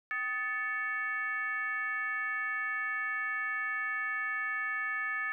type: tone with frequency modulation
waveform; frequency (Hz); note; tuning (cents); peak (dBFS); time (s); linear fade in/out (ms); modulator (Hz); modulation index
sine; 1745; A6; -15; -31; 0.11-5.32; 0; 485; 0.87
effects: none